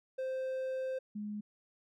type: tone pair in turn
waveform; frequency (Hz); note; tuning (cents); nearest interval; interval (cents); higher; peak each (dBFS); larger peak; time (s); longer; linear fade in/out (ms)
triangle / sine; 522 / 209; C5 / G#3; -4 / +11; octave + major third; 1585; first; -32 / -37; first; 0.18-0.99 / 1.15-1.41; first; 10
effects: none